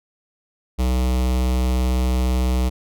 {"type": "tone with notch filter", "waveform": "square", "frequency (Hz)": 63, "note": "B1", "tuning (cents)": 35, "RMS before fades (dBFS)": -19, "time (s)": [0.78, 2.7], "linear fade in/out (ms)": 20, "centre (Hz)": 1600, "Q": 1.9, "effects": []}